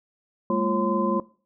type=tone cluster; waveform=sine; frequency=202.6 / 226.5 / 346.1 / 543 / 1027 Hz; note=G#3 / A#3 / F4 / C#5 / C6; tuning=-43 / -50 / -16 / -36 / -33 cents; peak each=-27 dBFS; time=0.5-1.2 s; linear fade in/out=2 ms; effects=noise-tail reverb RT60 0.4 s tail -20 dB re dry